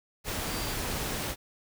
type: tone in noise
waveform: sine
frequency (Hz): 4699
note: D8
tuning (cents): 0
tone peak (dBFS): -42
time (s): 0.47-0.76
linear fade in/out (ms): 50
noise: pink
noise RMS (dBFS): -33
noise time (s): 0.24-1.36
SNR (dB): -12
effects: none